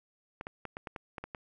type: clicks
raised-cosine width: 0.5 ms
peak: -24 dBFS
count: 9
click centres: 0.411 / 0.469 / 0.653 / 0.769 / 0.872 / 0.962 / 1.182 / 1.24 / 1.348 s
effects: none